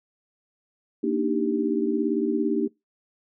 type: chord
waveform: sine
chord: Eb major seventh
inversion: second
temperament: equal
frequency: 233.1 / 293.7 / 311.1 / 392 Hz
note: Bb3 / D4 / Eb4 / G4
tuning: 0 / 0 / 0 / 0 cents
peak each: -27 dBFS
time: 1.03-2.68 s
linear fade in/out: 10 ms
effects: noise-tail reverb RT60 0.2 s tail -23 dB re dry